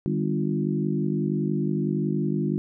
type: harmonic tone with a mistuned harmonic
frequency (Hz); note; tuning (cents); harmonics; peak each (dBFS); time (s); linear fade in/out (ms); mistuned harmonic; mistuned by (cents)
50.8; G#1; -38; 3 / 4 / 5 / 6 / 7; -27 / -27 / -32 / -30 / -31; 0.06-2.58; 0; 4; -42
effects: none